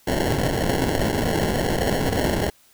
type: noise with sample-and-hold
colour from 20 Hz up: blue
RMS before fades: -22 dBFS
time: 0.07-2.5 s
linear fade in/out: 5 ms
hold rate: 1225 Hz
effects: white hiss -56 dBFS RMS until 2.73 s